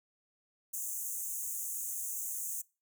pink high-pass noise, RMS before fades -38 dBFS, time 0.73-2.62 s, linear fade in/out 10 ms, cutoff 6300 Hz, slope 96 dB/octave, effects noise-tail reverb RT60 0.3 s tail -23 dB re dry

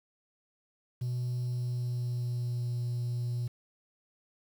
triangle tone with pitch glide, 123.47 to 120.93 Hz, B2 to B2, 0 to -36 cents, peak -27 dBFS, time 1.01-3.48 s, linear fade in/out 10 ms, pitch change -36 cents, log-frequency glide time 1.34-2.71 s, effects tanh soft clip ceiling -25 dBFS + 9-bit

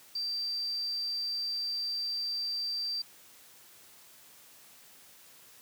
sine tone, 4686 Hz, D8, 5 cents flat, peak -31 dBFS, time 0.15-3.02 s, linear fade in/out 5 ms, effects white hiss -56 dBFS RMS until 5.61 s + high-pass 80 Hz 12 dB/octave

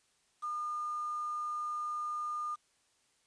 sine tone with quantisation, 1212 Hz, D#6, 46 cents flat, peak -34 dBFS, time 0.42-2.56 s, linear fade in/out 20 ms, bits 9, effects white hiss -72 dBFS RMS until 3.26 s + resampled to 22050 Hz

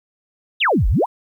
sine exponential two-way sweep, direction down then up, 3951 to 39.1 to 1111 Hz, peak -13 dBFS, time 0.6-1.06 s, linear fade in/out 20 ms, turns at 0.88 s, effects 9-bit

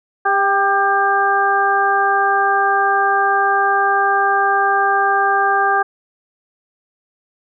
harmonic tone with a mistuned harmonic, 398.3 Hz, G4, 28 cents sharp, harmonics 1 / 2 / 3 / 4, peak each -22 / -16 / -18 / -18 dBFS, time 0.25-5.83 s, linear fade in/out 10 ms, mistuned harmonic 2, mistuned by -20 cents, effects none

